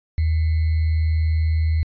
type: tone with sample-and-hold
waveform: sine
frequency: 79.7 Hz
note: D#2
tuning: 42 cents sharp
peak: -16 dBFS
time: 0.18-1.83 s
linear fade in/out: 0 ms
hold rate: 2100 Hz
effects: resampled to 11025 Hz